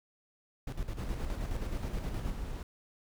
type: noise with tremolo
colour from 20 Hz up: brown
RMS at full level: -35 dBFS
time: 0.67-2.32 s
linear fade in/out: 5 ms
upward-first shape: square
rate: 9.5 Hz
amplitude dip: 70%
type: noise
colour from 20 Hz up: brown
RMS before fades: -39 dBFS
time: 0.97-2.63 s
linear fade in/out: 2 ms
effects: none